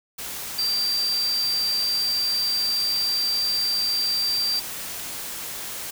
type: tone in noise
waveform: sine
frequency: 4699 Hz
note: D8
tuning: in tune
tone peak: -21 dBFS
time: 0.58-4.6 s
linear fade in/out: 10 ms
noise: white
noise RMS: -33 dBFS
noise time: 0.18-5.91 s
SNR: +9 dB
effects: none